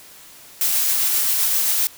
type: noise with tremolo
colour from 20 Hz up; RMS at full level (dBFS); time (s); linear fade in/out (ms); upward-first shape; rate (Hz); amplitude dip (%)
blue; -18; 0.61-1.87; 0; triangle; 7.6; 25
effects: white hiss -44 dBFS RMS until 1.97 s